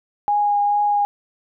sine tone with vibrato, 822 Hz, G#5, 18 cents flat, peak -15 dBFS, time 0.28-1.05 s, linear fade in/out 0 ms, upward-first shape triangle, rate 2.3 Hz, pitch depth 13 cents each way, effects none

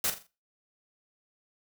white noise with echo, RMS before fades -28 dBFS, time 0.04-0.1 s, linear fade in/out 2 ms, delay 42 ms, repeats 4, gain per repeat -9 dB, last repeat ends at 0.268 s, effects noise-tail reverb RT60 0.3 s tail -19 dB re dry

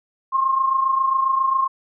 sine tone pair together, 1063 / 1090.4 Hz, C6 / C#6, +27 / -29 cents, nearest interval unison, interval 44 cents, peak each -17 / -24 dBFS, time 0.32-1.68 s, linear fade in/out 20 ms, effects none

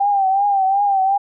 sine tone with vibrato, 788 Hz, G5, 9 cents sharp, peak -13 dBFS, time 0-1.18 s, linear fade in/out 10 ms, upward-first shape triangle, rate 2.7 Hz, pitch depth 78 cents each way, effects none

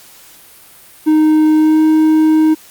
triangle tone with pitch glide, 310 to 313.2 Hz, D#4 to D#4, -6 to +11 cents, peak -5 dBFS, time 1.06-2.55 s, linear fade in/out 20 ms, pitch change +17 cents, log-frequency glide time 1.56-1.82 s, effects white hiss -41 dBFS RMS until 2.7 s + Opus 48 kbps

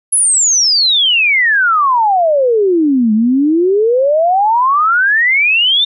sine exponential two-way sweep, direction down then up, 10780 to 210 to 3650 Hz, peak -8 dBFS, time 0.12-5.85 s, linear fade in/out 10 ms, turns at 3.13 s, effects none

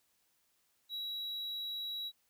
triangle tone, 3885 Hz, B7, 29 cents flat, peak -36 dBFS, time 0.89-2.12 s, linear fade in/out 50 ms, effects white hiss -75 dBFS RMS until 2.29 s

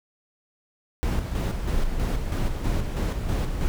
brown noise with tremolo, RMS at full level -23 dBFS, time 1.03-3.68 s, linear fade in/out 0 ms, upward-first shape square, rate 3.1 Hz, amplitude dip 45%, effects none

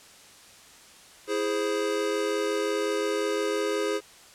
square chord, E augmented, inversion none, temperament equal, 329.6 / 415.3 / 523.3 Hz, E4 / G#4 / B#4, 0 / 0 / 0 cents, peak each -33 / -28 / -32 dBFS, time 1.27-4.01 s, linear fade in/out 50 ms, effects white hiss -51 dBFS RMS until 4.34 s + low-pass 9000 Hz 12 dB/octave

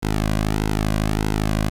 sawtooth tone with flanger, 52.6 Hz, G#1, 23 cents sharp, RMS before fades -21 dBFS, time 0.02-1.7 s, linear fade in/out 20 ms, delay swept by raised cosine 1.7 to 2.28 ms, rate 1.6 Hz, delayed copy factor -0.8, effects resampled to 32000 Hz + 7-bit

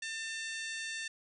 harmonic tone with a mistuned harmonic, 896 Hz, A5, 31 cents sharp, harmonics 2 / 3 / 4 / 5 / 6 / 7 / 8 / 9 / 10, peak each -40 / -44 / -46 / -48 / -50 / -51 / -52 / -53 / -54 dBFS, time 0.02-1.08 s, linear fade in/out 5 ms, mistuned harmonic 6, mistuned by +69 cents, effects none

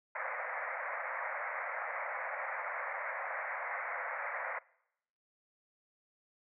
white band-pass noise, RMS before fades -39 dBFS, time 0.15-4.59 s, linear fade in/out 5 ms, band 510 to 2200 Hz, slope 96 dB/octave, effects noise-tail reverb RT60 0.8 s tail -23 dB re dry

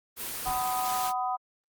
white noise, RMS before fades -35 dBFS, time 0.16-1.13 s, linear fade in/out 50 ms
harmonic tone, 250 Hz, B3, 21 cents sharp, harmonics 3 / 4 / 5, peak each -29 / -33 / -34 dBFS, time 0.45-1.37 s, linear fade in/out 20 ms
brown noise with exponential decay, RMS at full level -38 dBFS, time 0.46-0.89 s, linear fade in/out 0 ms, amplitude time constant 92 ms
effects Opus 24 kbps

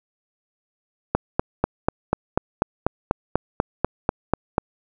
click train, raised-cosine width 1 ms, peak -3 dBFS, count 15, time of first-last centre 1.15-4.581 s, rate 4.08 Hz, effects none

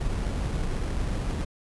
brown noise with sample-and-hold, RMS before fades -28 dBFS, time 0-1.45 s, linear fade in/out 10 ms, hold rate 3675 Hz, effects resampled to 24000 Hz

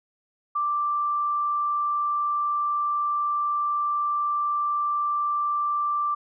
sine tone, 1176 Hz, D6, 2 cents sharp, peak -22 dBFS, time 0.55-6.15 s, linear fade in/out 10 ms, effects none

